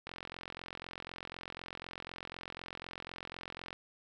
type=click train; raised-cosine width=0.3 ms; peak=-26 dBFS; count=162; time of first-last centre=0.07-3.729 s; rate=44 Hz; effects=none